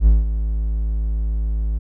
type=tone with ADSR envelope; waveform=triangle; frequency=53.6 Hz; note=A1; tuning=45 cents flat; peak=-5 dBFS; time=0-1.79 s; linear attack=64 ms; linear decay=180 ms; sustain=-11 dB; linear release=15 ms; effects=none